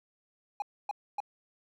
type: tone bursts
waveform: triangle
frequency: 823 Hz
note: G#5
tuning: 16 cents flat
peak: -28 dBFS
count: 3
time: 0.6-1.203 s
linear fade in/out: 2 ms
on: 21 ms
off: 270 ms
effects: none